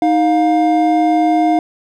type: tone pair together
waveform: triangle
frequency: 312.9 / 707 Hz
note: D#4 / F5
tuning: +10 / +21 cents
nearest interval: octave + major second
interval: 1411 cents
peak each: -11 dBFS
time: 0.02-1.59 s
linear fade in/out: 2 ms
effects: none

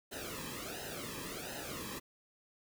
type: noise with flanger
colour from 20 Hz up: pink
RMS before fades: -43 dBFS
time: 0.11-2 s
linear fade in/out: 20 ms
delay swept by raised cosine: 0.87 to 1.41 ms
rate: 1.4 Hz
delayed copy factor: -0.85
effects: none

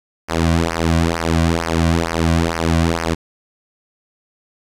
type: tone with flanger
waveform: sawtooth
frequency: 82.9 Hz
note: E2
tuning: 10 cents sharp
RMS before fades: -17 dBFS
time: 0.28-3.15 s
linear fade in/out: 20 ms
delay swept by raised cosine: 0.26 to 2.36 ms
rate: 2.2 Hz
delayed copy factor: -0.9
effects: low-pass 9000 Hz 12 dB/octave + 8-bit

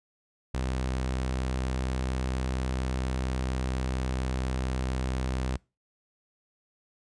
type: tone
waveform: sawtooth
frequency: 64.3 Hz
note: C2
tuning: 30 cents flat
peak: -24 dBFS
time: 0.54-5.57 s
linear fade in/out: 5 ms
effects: noise-tail reverb RT60 0.3 s tail -25 dB re dry + resampled to 22050 Hz

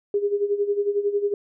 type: tone with tremolo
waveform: sine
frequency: 407.1 Hz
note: G#4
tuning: 35 cents flat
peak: -17 dBFS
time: 0.14-1.34 s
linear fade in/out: 2 ms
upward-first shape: sine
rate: 11 Hz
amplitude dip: 75%
effects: none

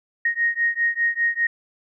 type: beating tone pair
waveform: sine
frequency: 1864.7 / 1869.7 Hz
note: A#6 / A#6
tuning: 0 / +5 cents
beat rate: 5 Hz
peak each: -22 dBFS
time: 0.25-1.47 s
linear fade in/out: 5 ms
effects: none

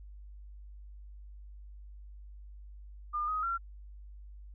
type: tone with pitch steps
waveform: sine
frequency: 1207 / 1257 / 1367 Hz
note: D6 / D#6 / F6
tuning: +47 / +17 / -37 cents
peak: -30 dBFS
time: 3.13-3.58 s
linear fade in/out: 20 ms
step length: 150 ms
effects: added 50 Hz sine -46 dBFS peak until 4.54 s

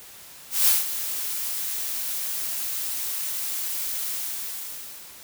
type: noise with ADSR envelope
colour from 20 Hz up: blue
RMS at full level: -17 dBFS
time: 0.5-5.19 s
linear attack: 170 ms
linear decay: 170 ms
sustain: -12 dB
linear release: 1100 ms
effects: white hiss -45 dBFS RMS until 5.23 s

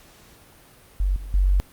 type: tone with level steps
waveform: sine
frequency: 47.15 Hz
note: F#1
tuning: 33 cents sharp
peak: -18 / -31 / -15 dBFS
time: 1-1.6 s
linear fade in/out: 0 ms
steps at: 1.16 / 1.34 s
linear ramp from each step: 2 ms
effects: pink hiss -51 dBFS RMS until 1.72 s + Opus 48 kbps

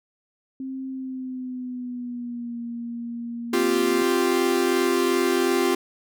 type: tone with pitch glide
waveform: sine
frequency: 264.3 to 235.5 Hz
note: C4 to A#3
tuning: +18 to +18 cents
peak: -29 dBFS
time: 0.6-4.02 s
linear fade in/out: 2 ms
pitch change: -200 cents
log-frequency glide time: 0.88-2.59 s
type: chord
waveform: 45% pulse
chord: C suspended fourth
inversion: none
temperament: equal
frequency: 261.6 / 349.2 / 392 Hz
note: C4 / F4 / G4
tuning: 0 / 0 / 0 cents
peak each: -26 / -22 / -24 dBFS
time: 3.53-5.75 s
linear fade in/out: 5 ms
effects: none

